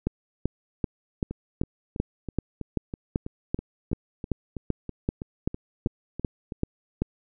two click trains, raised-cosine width 3 ms, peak -20 / -11 dBFS, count 17 / 19, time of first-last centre 1.31-6.522 / 0.07-7.02 s, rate 3.07 / 2.59 Hz, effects none

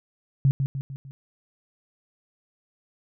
sine tone with echo, 136.3 Hz, C#3, 29 cents flat, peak -15 dBFS, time 0.45-0.51 s, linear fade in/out 0 ms, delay 150 ms, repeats 4, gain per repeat -6 dB, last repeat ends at 1.11 s, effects none

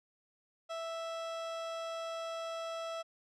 30% pulse tone, 659 Hz, E5, 1 cent flat, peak -35 dBFS, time 0.69-3.03 s, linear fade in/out 20 ms, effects low-pass 6000 Hz 12 dB/octave

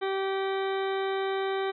harmonic tone with a mistuned harmonic, 387.2 Hz, G4, 21 cents flat, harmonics 1 / 2 / 3 / 4 / 5 / 6 / 8 / 9 / 10, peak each -28 / -34 / -38 / -40 / -42 / -44 / -46 / -47 / -48 dBFS, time 0.01-1.72 s, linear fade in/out 20 ms, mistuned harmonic 9, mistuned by +62 cents, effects none

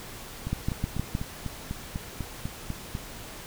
two click trains, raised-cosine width 5 ms, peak -19 / -14 dBFS, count 11 / 5, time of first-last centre 0.47-2.951 / 0.53-1.151 s, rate 4.03 / 6.44 Hz, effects pink hiss -42 dBFS RMS until 3.46 s

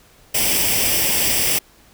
white noise with comb filter, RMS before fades -18 dBFS, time 0.34-1.59 s, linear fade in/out 10 ms, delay 0.37 ms, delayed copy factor +0.65, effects pink hiss -51 dBFS RMS until 1.93 s

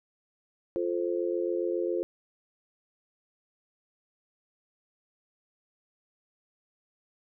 sine chord, F major, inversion none, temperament just, 349.2 / 436.5 / 523.8 Hz, F4 / A4 / C5, 0 / -14 / +2 cents, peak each -29 / -33 / -33 dBFS, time 0.76-2.03 s, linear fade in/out 0 ms, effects none

